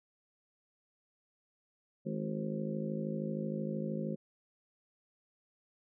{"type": "harmonic tone with a mistuned harmonic", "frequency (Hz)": 53, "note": "G#1", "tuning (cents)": 36, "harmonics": [3, 4, 5, 6, 7, 8, 9, 10], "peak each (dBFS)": [-39, -37, -47, -51, -43, -49, -51, -43], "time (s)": [2.05, 4.16], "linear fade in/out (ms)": 20, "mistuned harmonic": 7, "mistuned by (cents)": -32, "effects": []}